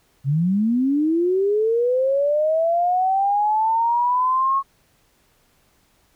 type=linear sweep; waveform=sine; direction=up; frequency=130 to 1100 Hz; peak=-16 dBFS; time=0.24-4.63 s; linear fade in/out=50 ms; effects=pink hiss -61 dBFS RMS until 6.15 s